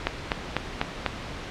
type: click train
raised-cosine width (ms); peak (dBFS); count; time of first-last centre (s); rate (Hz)
0.3; -6; 5; 0.07-1.063; 4.03
effects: pink hiss -36 dBFS RMS until 1.5 s + low-pass 4000 Hz 12 dB/octave